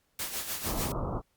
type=noise with tremolo; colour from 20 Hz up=white; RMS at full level=-33 dBFS; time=0.19-0.92 s; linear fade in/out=2 ms; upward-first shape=sine; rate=6.7 Hz; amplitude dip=60%
type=low-pass noise; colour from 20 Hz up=pink; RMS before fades=-33 dBFS; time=0.63-1.22 s; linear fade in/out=50 ms; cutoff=1300 Hz; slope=96 dB/octave
effects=pink hiss -73 dBFS RMS until 1.36 s + Opus 48 kbps